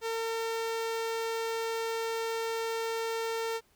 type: tone with notch filter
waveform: sawtooth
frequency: 453.7 Hz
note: A#4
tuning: 47 cents flat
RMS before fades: -33 dBFS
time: 0.01-3.61 s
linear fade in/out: 50 ms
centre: 11000 Hz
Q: 1.7
effects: pink hiss -67 dBFS RMS until 3.75 s